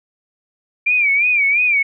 sine tone with vibrato, 2349 Hz, D7, in tune, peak -12 dBFS, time 0.86-1.83 s, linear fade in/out 10 ms, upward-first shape sine, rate 2.9 Hz, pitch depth 110 cents each way, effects none

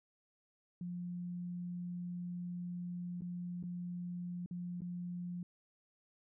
sine tone with dropouts, 176.5 Hz, F3, 19 cents sharp, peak -39 dBFS, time 0.81-5.43 s, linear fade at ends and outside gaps 2 ms, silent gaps 3.209-3.219 / 3.628-3.637 / 4.461-4.51 / 4.807-4.818 s, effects none

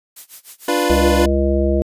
blue noise with tremolo, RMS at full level -34 dBFS, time 0.16-1.1 s, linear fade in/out 5 ms, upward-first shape sine, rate 6.6 Hz, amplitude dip 95%
25% pulse chord, B diminished, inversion first, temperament equal, 293.7 / 349.2 / 493.9 Hz, D4 / F4 / B4, 0 / 0 / 0 cents, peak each -16 dBFS, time 0.68-1.26 s, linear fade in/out 5 ms
harmonic tone, 68.6 Hz, C#2, 17 cents flat, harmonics 1 / 3 / 5 / 7 / 9, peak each -17 / -22 / -19 / -24 / -21 dBFS, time 0.9-1.82 s, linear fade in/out 0 ms
effects resampled to 32000 Hz

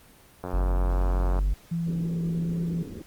click train, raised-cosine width 1 ms, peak -19 dBFS, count 87, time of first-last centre 0.44-1.389 s, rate 90.6 Hz
triangle tone, 48.06 Hz, G1, 34 cents flat, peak -19 dBFS, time 0.53-1.54 s, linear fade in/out 10 ms
sine tone with pitch glide, 167.8 to 168.97 Hz, E3 to E3, +31 to +43 cents, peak -25 dBFS, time 1.71-2.83 s, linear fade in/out 10 ms, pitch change +12 cents, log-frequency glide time 2.44-2.54 s
white low-pass noise, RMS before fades -39 dBFS, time 1.86-3.02 s, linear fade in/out 5 ms, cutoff 450 Hz, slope 48 dB/octave
effects pink hiss -54 dBFS RMS until 3.06 s + Opus 32 kbps

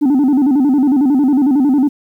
sine tone with vibrato, 274.4 Hz, C#4, 17 cents flat, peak -6 dBFS, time 0.01-1.89 s, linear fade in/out 20 ms, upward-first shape square, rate 11 Hz, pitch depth 120 cents each way, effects tanh soft clip ceiling -8 dBFS + 8-bit

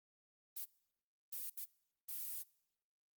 violet noise bursts at uneven times, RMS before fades -44 dBFS, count 4, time 0.56-0.65 / 1.32-1.5 / 1.57-1.65 / 2.08-2.43 s, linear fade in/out 10 ms, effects noise-tail reverb RT60 0.8 s tail -24 dB re dry + Opus 24 kbps

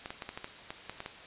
clicks, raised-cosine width 0.3 ms, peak -22 dBFS, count 10, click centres 0.059 / 0.105 / 0.222 / 0.291 / 0.375 / 0.444 / 0.705 / 0.896 / 1.004 / 1.061 s, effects white hiss -48 dBFS RMS until 1.26 s + resampled to 8000 Hz

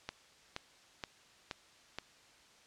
click train, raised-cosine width 0.2 ms, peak -21 dBFS, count 5, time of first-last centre 0.09-1.986 s, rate 2.11 Hz, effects white hiss -62 dBFS RMS until 2.66 s + low-pass 6000 Hz 12 dB/octave

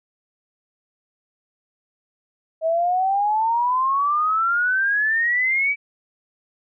sine exponential sweep, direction up, 636 to 2312 Hz, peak -17 dBFS, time 2.61-5.76 s, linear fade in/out 50 ms, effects none

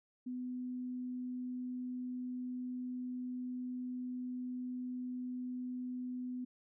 sine tone, 250.5 Hz, B3, 25 cents sharp, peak -38 dBFS, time 0.26-6.45 s, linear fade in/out 10 ms, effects none

